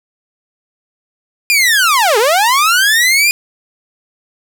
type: linear two-way sweep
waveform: sawtooth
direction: down then up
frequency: 2459 to 403 to 2459 Hz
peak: -5 dBFS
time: 1.5-3.31 s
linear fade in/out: 0 ms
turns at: 2.18 s
effects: none